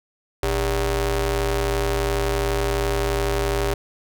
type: ring-modulated tone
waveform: sawtooth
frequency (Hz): 174.61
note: F3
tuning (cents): 0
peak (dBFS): -13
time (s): 0.43-3.74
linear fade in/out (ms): 2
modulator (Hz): 226
effects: none